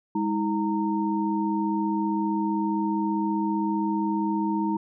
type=tone cluster; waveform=sine; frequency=205.1 / 320.3 / 921 Hz; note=G#3 / E4 / A#5; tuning=-21 / -50 / -21 cents; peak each=-27 / -26 / -29 dBFS; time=0.15-4.77 s; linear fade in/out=5 ms; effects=none